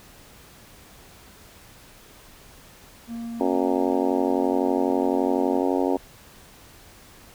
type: tone with pitch glide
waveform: triangle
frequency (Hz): 232.4 to 234.3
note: A#3 to A#3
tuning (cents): -5 to +9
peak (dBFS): -28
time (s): 3.07-5.63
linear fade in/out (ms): 50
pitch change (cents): +14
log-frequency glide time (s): 3.38-4.81
type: harmonic tone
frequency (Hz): 91.9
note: F#2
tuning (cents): -11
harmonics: 3 / 4 / 5 / 6 / 7 / 8 / 9 / 10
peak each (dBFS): -24 / -26 / -28 / -30 / -31 / -32 / -33 / -34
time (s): 3.4-5.97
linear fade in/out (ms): 5
effects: pink hiss -49 dBFS RMS until 7.34 s